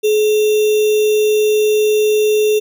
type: tone with sample-and-hold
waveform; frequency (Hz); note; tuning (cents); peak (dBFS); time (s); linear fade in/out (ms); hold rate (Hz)
sine; 425.9; G#4; +44; -10; 0.03-2.6; 20; 3150
effects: none